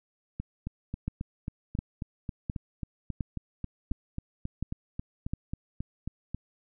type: two click trains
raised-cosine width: 5 ms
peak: -21 / -18 dBFS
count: 23 / 7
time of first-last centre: 0.4-6.346 / 1.08-5.335 s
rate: 3.7 / 1.41 Hz
effects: none